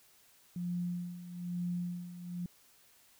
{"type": "tone with tremolo", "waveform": "sine", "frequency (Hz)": 176.2, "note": "F3", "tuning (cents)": 16, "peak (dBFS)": -32, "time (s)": [0.56, 2.46], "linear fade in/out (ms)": 2, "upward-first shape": "sine", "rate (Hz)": 1.1, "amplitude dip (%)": 75, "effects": ["white hiss -64 dBFS RMS until 3.19 s"]}